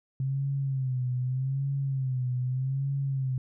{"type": "tone with vibrato", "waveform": "sine", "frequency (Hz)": 131.8, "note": "C3", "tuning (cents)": 13, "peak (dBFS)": -26, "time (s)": [0.2, 3.38], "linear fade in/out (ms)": 2, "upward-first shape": "sine", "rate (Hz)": 0.82, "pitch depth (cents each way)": 88, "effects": []}